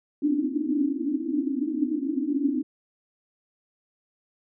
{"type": "band-pass noise", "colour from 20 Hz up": "white", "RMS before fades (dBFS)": -26, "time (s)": [0.22, 2.63], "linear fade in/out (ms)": 5, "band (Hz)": [260, 310], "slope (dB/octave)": 96, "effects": []}